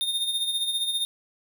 square tone with tremolo, 3659 Hz, A#7, 33 cents flat, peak -23 dBFS, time 0.01-1.05 s, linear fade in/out 0 ms, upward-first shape sine, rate 15 Hz, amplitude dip 55%, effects none

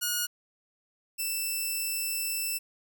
5% pulse tone pair in turn, 1444 / 2658 Hz, F#6 / E7, -43 / +14 cents, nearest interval major seventh, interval 1057 cents, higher second, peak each -16 / -20 dBFS, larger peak first, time 0.01-0.27 / 1.18-2.59 s, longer second, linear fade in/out 20 ms, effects none

